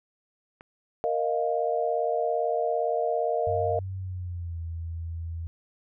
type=click; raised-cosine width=0.5 ms; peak=-30 dBFS; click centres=0.609 s
type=chord; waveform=sine; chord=Bb suspended fourth; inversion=none; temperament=just; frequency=466.2 / 621.6 / 699.2 Hz; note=Bb4 / Eb5 / F5; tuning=0 / -2 / +2 cents; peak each=-28 dBFS; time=1.04-3.79 s; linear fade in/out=0 ms
type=tone with pitch glide; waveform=sine; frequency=94.8 to 83.01 Hz; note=F#2 to E2; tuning=+43 to +13 cents; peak=-31 dBFS; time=3.47-5.47 s; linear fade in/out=0 ms; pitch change=-230 cents; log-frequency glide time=3.97-4.6 s
effects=none